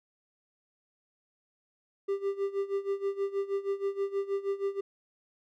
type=tone with tremolo; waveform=triangle; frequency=395.7 Hz; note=G4; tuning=16 cents sharp; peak=-24 dBFS; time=2.08-4.81 s; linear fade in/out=10 ms; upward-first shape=sine; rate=6.3 Hz; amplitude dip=85%; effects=none